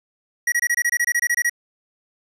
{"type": "tone bursts", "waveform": "square", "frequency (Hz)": 1913, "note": "A#6", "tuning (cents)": 44, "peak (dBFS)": -17, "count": 14, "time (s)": [0.47, 1.496], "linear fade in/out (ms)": 5, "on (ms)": 51, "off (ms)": 24, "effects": ["resampled to 32000 Hz"]}